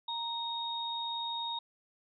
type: tone pair together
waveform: sine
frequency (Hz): 932.3 / 3729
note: A#5 / A#7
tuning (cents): 0 / 0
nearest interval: 2 octaves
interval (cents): 2400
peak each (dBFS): -37 / -36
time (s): 0.08-1.59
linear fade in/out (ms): 5
effects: none